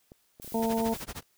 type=clicks; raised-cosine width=2 ms; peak=-34 dBFS; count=11; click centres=0.119 / 0.399 / 0.446 / 0.477 / 0.522 / 0.558 / 0.596 / 0.637 / 0.736 / 0.781 / 0.817 s
type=noise; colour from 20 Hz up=blue; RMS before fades=-44 dBFS; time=0.42-1.04 s; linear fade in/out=0 ms
type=harmonic tone; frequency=226.2 Hz; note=A3; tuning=48 cents sharp; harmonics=1 / 2 / 3 / 4; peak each=-28 / -31 / -33 / -34 dBFS; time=0.54-0.94 s; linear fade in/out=5 ms
type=noise with tremolo; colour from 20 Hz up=pink; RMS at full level=-37 dBFS; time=0.62-1.23 s; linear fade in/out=5 ms; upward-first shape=sine; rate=13 Hz; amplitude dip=100%
effects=white hiss -69 dBFS RMS until 1.37 s